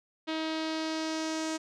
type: tone with low-pass filter sweep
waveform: sawtooth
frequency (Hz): 317.6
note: D#4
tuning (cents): +36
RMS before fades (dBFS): -33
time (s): 0.27-1.58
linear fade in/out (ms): 20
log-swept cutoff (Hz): 3700 to 7000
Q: 2.3
effects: none